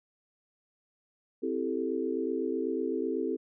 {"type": "chord", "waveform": "sine", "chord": "A minor seventh", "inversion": "first", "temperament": "equal", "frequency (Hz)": [261.6, 329.6, 392, 440], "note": ["C4", "E4", "G4", "A4"], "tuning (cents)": [0, 0, 0, 0], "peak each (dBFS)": -34, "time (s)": [1.42, 3.37], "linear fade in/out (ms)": 20, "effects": []}